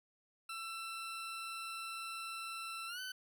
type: tone with pitch glide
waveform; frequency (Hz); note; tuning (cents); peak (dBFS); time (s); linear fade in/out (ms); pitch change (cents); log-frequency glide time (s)
20% pulse; 1339 to 1511.7; E6 to F#6; +27 to +37; -37; 0.49-3.12; 5; +210; 2.87-3
effects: none